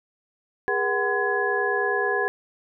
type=tone cluster; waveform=sine; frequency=408.9 / 478.2 / 752 / 1022 / 1682 Hz; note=G#4 / A#4 / F#5 / C6 / G#6; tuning=-27 / +44 / +28 / -41 / +22 cents; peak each=-26 / -29 / -29 / -31 / -25 dBFS; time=0.68-2.28 s; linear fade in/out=0 ms; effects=none